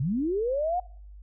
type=linear sweep; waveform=sine; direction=up; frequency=117.7 to 740 Hz; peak=-24 dBFS; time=0-0.8 s; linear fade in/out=5 ms; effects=noise-tail reverb RT60 0.6 s tail -25 dB re dry + added 50 Hz sine -43 dBFS peak until 1.22 s